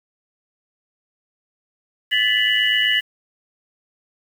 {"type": "tone cluster", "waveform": "sine", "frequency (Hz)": [1743, 1989, 2878, 2986], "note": ["A6", "B6", "F#7", "F#7"], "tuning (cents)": [-17, 12, -49, 15], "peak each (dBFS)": -21, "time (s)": [2.11, 3.01], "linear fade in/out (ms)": 20, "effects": ["7-bit"]}